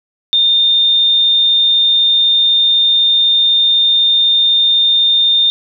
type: tone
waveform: sine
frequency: 3628 Hz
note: A#7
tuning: 48 cents flat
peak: -8 dBFS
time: 0.33-5.5 s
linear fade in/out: 0 ms
effects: none